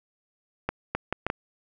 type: clicks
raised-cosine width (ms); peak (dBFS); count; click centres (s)
0.5; -11; 5; 0.69 / 0.95 / 1.126 / 1.266 / 1.301
effects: none